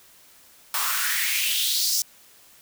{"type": "noise with high-pass filter sweep", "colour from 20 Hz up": "white", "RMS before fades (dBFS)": -24, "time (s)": [0.74, 2.02], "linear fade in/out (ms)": 2, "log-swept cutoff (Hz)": [1000, 5800], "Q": 3.7, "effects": ["white hiss -53 dBFS RMS until 2.61 s"]}